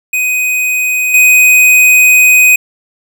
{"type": "tone with level steps", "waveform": "square", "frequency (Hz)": 2500, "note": "D#7", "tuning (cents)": 8, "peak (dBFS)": [-11, -4], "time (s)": [0.13, 2.56], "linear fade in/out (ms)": 5, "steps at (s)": 1.14, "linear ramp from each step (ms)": 2, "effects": []}